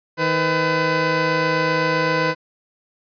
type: tone pair together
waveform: 15% pulse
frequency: 158.75 / 504 Hz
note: D#3 / B4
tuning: +35 / +35 cents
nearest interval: octave + minor sixth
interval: 2000 cents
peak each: -16 / -12 dBFS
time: 0.17-2.35 s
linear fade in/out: 50 ms
effects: resampled to 11025 Hz